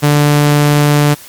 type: tone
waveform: sawtooth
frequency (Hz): 146.8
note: D3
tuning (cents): 0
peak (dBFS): -3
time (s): 0.02-1.15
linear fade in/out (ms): 20
effects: white hiss -35 dBFS RMS until 1.28 s + MP3 96 kbps